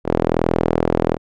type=tone with band-pass filter; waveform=sawtooth; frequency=41.24 Hz; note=E1; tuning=2 cents sharp; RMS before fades=-18 dBFS; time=0.04-1.18 s; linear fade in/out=50 ms; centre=460 Hz; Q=1.2; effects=none